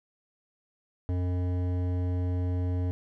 sine tone with hard clipping, 90 Hz, F#2, 47 cents flat, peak -28 dBFS, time 1.09-2.91 s, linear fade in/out 0 ms, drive 13 dB, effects none

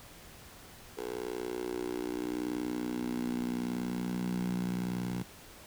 10% pulse tone with high-pass filter sweep, 60.8 Hz, B1, 26 cents flat, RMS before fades -35 dBFS, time 0.97-5.23 s, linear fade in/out 10 ms, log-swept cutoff 440 to 150 Hz, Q 4.6, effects pink hiss -52 dBFS RMS until 5.66 s

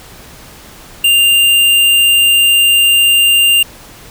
square tone, 2794 Hz, F7, in tune, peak -7 dBFS, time 1.04-3.63 s, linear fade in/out 5 ms, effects pink hiss -36 dBFS RMS until 4.1 s

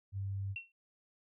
sine tone, 98.1 Hz, G2, 2 cents sharp, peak -35 dBFS, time 0.12-0.56 s, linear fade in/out 50 ms
sine tone with exponential decay, 2721 Hz, F7, 46 cents flat, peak -35 dBFS, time 0.56-0.72 s, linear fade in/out 2 ms, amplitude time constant 33 ms
effects none

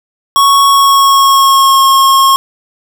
square tone with pitch glide, 1108.7 to 1082.1 Hz, C#6 to C#6, 0 to -42 cents, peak -5 dBFS, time 0.36-2.36 s, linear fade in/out 0 ms, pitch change -42 cents, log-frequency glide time 0.66-1.81 s, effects none

